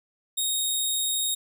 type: tone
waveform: 15% pulse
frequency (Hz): 3733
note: A#7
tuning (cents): +2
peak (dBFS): -17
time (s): 0.37-1.35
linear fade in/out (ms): 10
effects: none